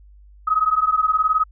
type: beating tone pair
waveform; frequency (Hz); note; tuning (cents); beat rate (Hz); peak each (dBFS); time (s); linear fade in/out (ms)
sine; 1256 / 1275; D#6 / D#6; +16 / +42; 19; -19 / -18; 0.47-1.44; 10
effects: added 50 Hz sine -44 dBFS peak until 1.51 s